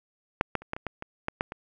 clicks, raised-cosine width 0.5 ms, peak -6 / -11 / -30 / -15 / -21 / -16 / -21 / -13 / -11 / -21 dBFS, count 10, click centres 0.411 / 0.553 / 0.62 / 0.734 / 0.765 / 0.867 / 1.024 / 1.284 / 1.409 / 1.521 s, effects none

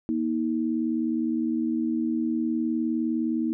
sine tone pair together, 237.6 / 317.2 Hz, A#3 / D#4, +33 / +33 cents, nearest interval perfect fourth, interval 500 cents, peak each -26 dBFS, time 0.09-3.53 s, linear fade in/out 0 ms, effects none

